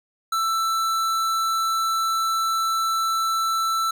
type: tone with hard clipping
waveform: sine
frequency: 1329 Hz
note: E6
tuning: 14 cents sharp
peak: -22 dBFS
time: 0.32-3.91 s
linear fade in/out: 5 ms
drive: 17 dB
effects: none